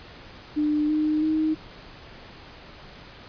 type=tone with pitch steps; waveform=sine; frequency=300 / 306.3 / 312.7 Hz; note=D4 / D#4 / D#4; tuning=+37 / -27 / +9 cents; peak=-20 dBFS; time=0.56-1.55 s; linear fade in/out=20 ms; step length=330 ms; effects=pink hiss -45 dBFS RMS until 3.28 s + resampled to 11025 Hz